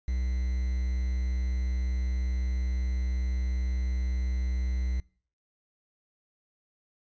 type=tone with quantisation; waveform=triangle; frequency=62.7 Hz; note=B1; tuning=27 cents sharp; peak=-24 dBFS; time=0.08-5 s; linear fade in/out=0 ms; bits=8; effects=noise-tail reverb RT60 0.5 s tail -24 dB re dry + resampled to 16000 Hz